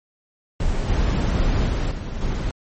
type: noise with level steps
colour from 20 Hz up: brown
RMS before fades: -22 / -19 / -21 / -28 / -23 dBFS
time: 0.6-2.51 s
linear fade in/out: 2 ms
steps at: 0.88 / 1.68 / 1.91 / 2.21 s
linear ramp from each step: 5 ms
effects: MP3 32 kbps